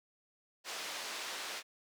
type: band-pass noise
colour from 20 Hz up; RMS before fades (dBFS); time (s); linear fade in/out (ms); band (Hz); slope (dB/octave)
white; -42; 0.64-1.63; 50; 400 to 4900; 12
effects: none